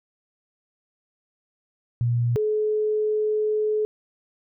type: tone pair in turn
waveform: sine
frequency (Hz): 119.4 / 427.5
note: A#2 / A4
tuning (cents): +42 / -50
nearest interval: octave + minor seventh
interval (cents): 2208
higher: second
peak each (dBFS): -19 / -20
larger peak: first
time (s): 2.01-2.36 / 2.36-3.85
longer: second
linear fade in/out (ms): 0
effects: none